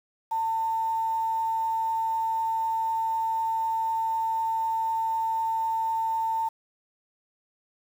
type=tone with quantisation; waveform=sine; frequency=898 Hz; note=A5; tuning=35 cents sharp; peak=-24 dBFS; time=0.31-6.49 s; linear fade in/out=10 ms; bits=8; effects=none